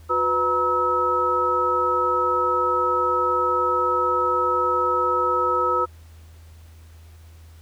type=tone cluster; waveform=sine; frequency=361.6 / 498.4 / 948 / 1292 Hz; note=F#4 / B4 / A#5 / E6; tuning=-40 / +16 / +29 / -35 cents; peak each=-28 / -25 / -27 / -20 dBFS; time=0.09-5.86 s; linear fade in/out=20 ms; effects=added 81 Hz sine -43 dBFS peak until 7.61 s + pink hiss -56 dBFS RMS until 7.61 s